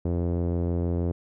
sawtooth tone with low-pass filter, 86.3 Hz, F2, 20 cents flat, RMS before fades -26 dBFS, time 0.05-1.12 s, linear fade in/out 5 ms, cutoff 460 Hz, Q 1.5, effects none

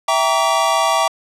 square chord, E half-diminished seventh, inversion none, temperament equal with one note detuned, 659.3 / 784 / 932.3 / 1145.2 Hz, E5 / G5 / Bb5 / D6, 0 / 0 / 0 / -44 cents, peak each -20 / -21 / -21 / -19 dBFS, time 0.08-1.08 s, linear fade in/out 5 ms, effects low-pass 10000 Hz 12 dB/octave

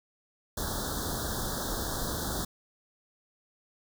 pink band-stop noise, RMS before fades -33 dBFS, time 0.57-2.45 s, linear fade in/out 5 ms, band 1700 to 3400 Hz, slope 96 dB/octave, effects none

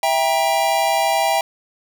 square chord, E diminished, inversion none, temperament just, 659.3 / 791.1 / 949.3 Hz, E5 / G5 / Bb5, 0 / +16 / +31 cents, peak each -21 / -19 / -24 dBFS, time 0.03-1.41 s, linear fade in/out 2 ms, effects none

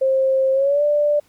sine tone with pitch glide, 531 to 589.2 Hz, C5 to D5, +25 to +6 cents, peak -14 dBFS, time 0.01-1.2 s, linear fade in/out 10 ms, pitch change +181 cents, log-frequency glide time 0.53-0.83 s, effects pink hiss -58 dBFS RMS until 1.28 s

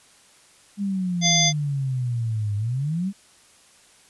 sine exponential two-way sweep, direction down then up, 204.8 to 101.2 to 204.8 Hz, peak -22 dBFS, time 0.77-3.13 s, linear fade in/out 50 ms, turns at 2.56 s
harmonic tone, 694 Hz, F5, 11 cents flat, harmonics 1 / 3 / 5 / 7 / 9, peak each -27 / -25 / -21 / -24 / -21 dBFS, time 1.21-1.53 s, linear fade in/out 50 ms
effects white hiss -54 dBFS RMS until 4.09 s + resampled to 24000 Hz

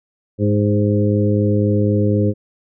harmonic tone with a mistuned harmonic, 103.9 Hz, G#2, 1 cent sharp, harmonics 1 / 2 / 3 / 4 / 5, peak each -16 / -19 / -21 / -22 / -23 dBFS, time 0.38-2.34 s, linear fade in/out 50 ms, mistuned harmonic 4, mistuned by -17 cents, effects none

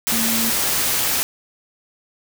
sine tone in noise, 228 Hz, A#3, 38 cents flat, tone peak -23 dBFS, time 0.12-0.5 s, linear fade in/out 0 ms, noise white, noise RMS -20 dBFS, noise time 0.07-1.23 s, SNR -6 dB, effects none

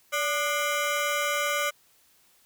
20% pulse ring-modulated tone, 892 Hz, A5, 23 cents sharp, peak -17 dBFS, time 0.12-1.71 s, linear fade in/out 20 ms, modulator 315 Hz, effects white hiss -62 dBFS RMS until 2.45 s

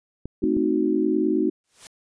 clicks, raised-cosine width 3 ms, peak -19 dBFS, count 3, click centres 0.256 / 0.439 / 0.568 s
sine chord, A diminished seventh, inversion none, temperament equal, 220 / 261.6 / 311.1 / 370 Hz, A3 / C4 / Eb4 / Gb4, 0 / 0 / 0 / 0 cents, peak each -27 / -26 / -22 / -24 dBFS, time 0.42-1.5 s, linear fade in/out 10 ms
white noise with exponential growth, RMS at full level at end -38 dBFS, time 1.64-1.87 s, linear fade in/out 1 ms, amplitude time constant 49 ms
effects resampled to 22050 Hz

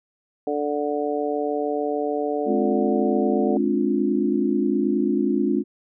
harmonic tone, 146.83 Hz, D3, in tune, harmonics 2 / 3 / 4 / 5, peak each -28 / -25 / -28 / -29 dBFS, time 0.47-3.57 s, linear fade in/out 2 ms
sine chord, D half-diminished seventh, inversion second, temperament just, 211.4 / 264.3 / 293.7 / 352.4 Hz, Ab3 / C4 / D4 / F4, +31 / +18 / 0 / +16 cents, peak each -24 dBFS, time 2.45-5.64 s, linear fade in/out 50 ms
effects none

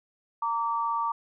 sine tone pair together, 921.7 / 1158 Hz, A#5 / D6, -20 / -25 cents, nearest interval major third, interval 395 cents, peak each -28 dBFS, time 0.42-1.12 s, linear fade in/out 5 ms, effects none

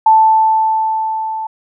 sine tone with level ramp, 880 Hz, A5, in tune, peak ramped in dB -4 to -19 dBFS, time 0.06-1.47 s, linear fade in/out 5 ms, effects none

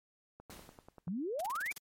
click train, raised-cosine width 1 ms, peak -37 dBFS, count 8, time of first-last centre 0.4-1.08 s, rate 10.3 Hz
pink noise with exponential decay, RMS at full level -48 dBFS, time 0.5-1.1 s, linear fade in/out 2 ms, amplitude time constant 130 ms
sine exponential sweep, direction up, 161.8 to 2438 Hz, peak -34 dBFS, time 1.07-1.72 s, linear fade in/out 5 ms
white noise bursts, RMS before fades -44 dBFS, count 8, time 1.39-1.781 s, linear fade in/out 5 ms, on 20 ms, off 33 ms
effects MP3 64 kbps

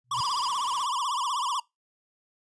sine tone with exponential growth, 123.47 Hz, B2, in tune, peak -34 dBFS, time 0.04-0.21 s, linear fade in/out 5 ms, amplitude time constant 35 ms
square tone with vibrato, 1054 Hz, C6, 12 cents sharp, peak -27 dBFS, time 0.11-1.6 s, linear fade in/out 5 ms, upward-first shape triangle, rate 16 Hz, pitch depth 220 cents each way
white noise, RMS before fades -45 dBFS, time 0.12-0.88 s, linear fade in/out 50 ms
sine tone bursts, 4913 Hz, D#8, 23 cents flat, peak -32 dBFS, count 5, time 0.19-0.475 s, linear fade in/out 0 ms, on 41 ms, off 20 ms
effects noise-tail reverb RT60 0.2 s tail -24 dB re dry + resampled to 22050 Hz

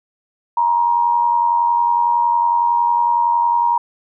sine tone with amplitude modulation, 946 Hz, A#5, 25 cents sharp, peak -10 dBFS, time 0.57-3.78 s, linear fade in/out 5 ms, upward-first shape sine, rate 90.9 Hz, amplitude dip 55%, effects none

